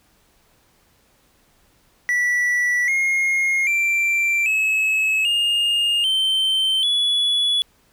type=tone with pitch steps; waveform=triangle; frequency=1956 / 2145 / 2353 / 2581 / 2831 / 3105 / 3406 Hz; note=B6 / C7 / D7 / E7 / F7 / G7 / G#7; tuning=-17 / +42 / +3 / -37 / +23 / -17 / +43 cents; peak=-15 dBFS; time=2.09-7.62 s; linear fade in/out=0 ms; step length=790 ms; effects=pink hiss -59 dBFS RMS until 7.92 s